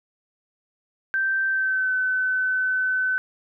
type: tone with pitch glide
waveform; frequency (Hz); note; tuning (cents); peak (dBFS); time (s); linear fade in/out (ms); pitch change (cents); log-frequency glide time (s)
sine; 1561 to 1515.7; G6 to F#6; -8 to +41; -20; 1.14-3.18; 0; -51; 1.48-1.93
effects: none